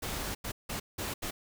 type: noise bursts at uneven times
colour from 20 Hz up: pink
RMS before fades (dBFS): -36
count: 5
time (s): 0.02-0.35 / 0.44-0.52 / 0.69-0.8 / 0.98-1.14 / 1.22-1.31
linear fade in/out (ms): 10
effects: none